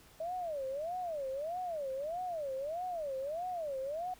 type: tone with vibrato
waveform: sine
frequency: 622.3 Hz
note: D#5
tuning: in tune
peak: -35 dBFS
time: 0.2-4.14 s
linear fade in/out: 5 ms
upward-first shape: sine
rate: 1.6 Hz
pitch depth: 290 cents each way
effects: pink hiss -60 dBFS RMS until 4.19 s